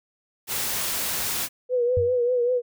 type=noise; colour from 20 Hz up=white; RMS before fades=-27 dBFS; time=0.47-1.49 s; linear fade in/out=50 ms
type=tone with vibrato; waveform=sine; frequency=490.1 Hz; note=B4; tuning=13 cents flat; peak=-19 dBFS; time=1.69-2.62 s; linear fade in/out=50 ms; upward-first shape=triangle; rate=5.1 Hz; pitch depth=67 cents each way
type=tone with exponential decay; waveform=sine; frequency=92.8 Hz; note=F#2; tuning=6 cents sharp; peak=-20 dBFS; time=1.97-2.2 s; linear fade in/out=0 ms; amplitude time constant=48 ms
effects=none